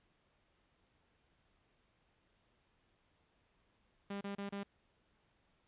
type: tone bursts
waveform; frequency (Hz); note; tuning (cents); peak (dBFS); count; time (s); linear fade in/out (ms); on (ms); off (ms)
sawtooth; 200; G3; +35; -36; 4; 4.1-4.633; 5; 110; 31
effects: pink hiss -75 dBFS RMS until 5.67 s + resampled to 8000 Hz